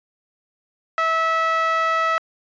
sawtooth tone with band-pass filter, 651 Hz, E5, 22 cents flat, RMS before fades -20 dBFS, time 0.98-2.18 s, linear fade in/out 0 ms, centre 1500 Hz, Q 2.9, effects resampled to 16000 Hz

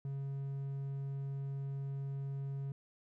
triangle tone, 137.8 Hz, C#3, 10 cents flat, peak -35 dBFS, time 0.05-2.72 s, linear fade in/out 2 ms, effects none

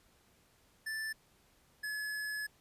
square tone pair in turn, 1760 / 1706 Hz, A6 / G#6, 0 / +46 cents, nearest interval minor second, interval 54 cents, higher first, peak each -37 / -37 dBFS, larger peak neither, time 0.86-1.13 / 1.83-2.47 s, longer second, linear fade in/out 10 ms, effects pink hiss -68 dBFS RMS until 2.6 s + resampled to 32000 Hz

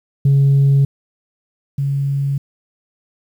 sine tone pair in turn, 138.59 / 139.26 Hz, C#3 / C#3, 0 / +8 cents, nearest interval unison, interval 8 cents, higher second, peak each -7 / -15 dBFS, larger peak first, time 0.25-0.85 / 1.78-2.38 s, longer neither, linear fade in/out 5 ms, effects tanh soft clip ceiling -7 dBFS + 8-bit

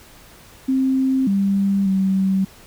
sine tone with pitch steps, 263.9 / 197.3 / 191.7 Hz, C4 / G3 / G3, +15 / +11 / -38 cents, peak -15 dBFS, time 0.68-2.45 s, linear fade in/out 10 ms, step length 590 ms, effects pink hiss -46 dBFS RMS until 2.66 s

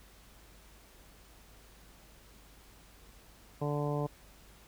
harmonic tone, 146.4 Hz, D3, 5 cents flat, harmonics 1 / 2 / 3 / 4 / 5 / 6 / 7, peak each -33 / -39 / -37 / -39 / -43 / -44 / -44 dBFS, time 3.61-4.07 s, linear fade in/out 10 ms, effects added 50 Hz sine -59 dBFS peak until 4.67 s + pink hiss -59 dBFS RMS until 4.67 s

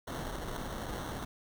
pink noise with sample-and-hold, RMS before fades -39 dBFS, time 0.07-1.25 s, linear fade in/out 5 ms, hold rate 2450 Hz, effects none

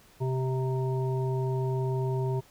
harmonic tone with a mistuned harmonic, 130 Hz, C3, 11 cents flat, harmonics 1 / 3 / 5 / 7, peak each -27 / -32 / -42 / -39 dBFS, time 0.2-2.41 s, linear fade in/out 20 ms, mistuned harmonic 7, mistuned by +31 cents, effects pink hiss -58 dBFS RMS until 2.5 s

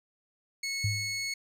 20% pulse tone, 2195 Hz, C#7, 18 cents flat, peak -26 dBFS, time 0.63-1.34 s, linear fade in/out 5 ms
sine tone with exponential decay, 103.83 Hz, G#2, in tune, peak -24 dBFS, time 0.84-1.3 s, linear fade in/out 5 ms, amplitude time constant 99 ms
effects low-pass 12000 Hz 12 dB/octave

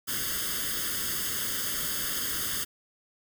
white noise with comb filter, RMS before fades -31 dBFS, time 0.07-2.65 s, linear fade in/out 20 ms, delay 0.61 ms, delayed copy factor +0.9, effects none

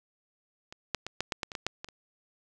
clicks, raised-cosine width 0.2 ms, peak -26 / -11 / -19 / -12 / -12 / -14 / -23 / -17 / -11 / -21 / -29 dBFS, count 11, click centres 0.725 / 0.947 / 1.066 / 1.206 / 1.322 / 1.432 / 1.518 / 1.552 / 1.666 / 1.845 / 1.887 s, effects none

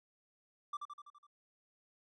triangle tone with echo, 1174.7 Hz, D6, in tune, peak -35 dBFS, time 0.73-0.77 s, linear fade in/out 5 ms, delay 83 ms, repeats 6, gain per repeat -4 dB, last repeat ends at 1.268 s, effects resampled to 24000 Hz

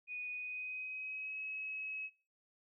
sine tone with pitch glide, 2477 to 2564 Hz, D#7 to E7, -8 to -49 cents, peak -40 dBFS, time 0.07-2.1 s, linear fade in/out 50 ms, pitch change +59 cents, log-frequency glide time 0.3-1.4 s, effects noise-tail reverb RT60 0.5 s tail -25 dB re dry

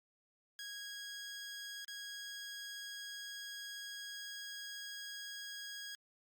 15% pulse tone with dropouts, 1647 Hz, G#6, 15 cents flat, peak -38 dBFS, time 0.59-5.95 s, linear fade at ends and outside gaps 1 ms, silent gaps 1.847-1.88 s, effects Opus 48 kbps

